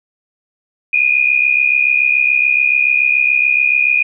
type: tone pair together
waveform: sine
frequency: 2422 / 2489 Hz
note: D#7 / D#7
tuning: -47 / 0 cents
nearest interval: unison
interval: 47 cents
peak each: -13 dBFS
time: 0.93-4.03 s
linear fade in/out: 5 ms
effects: none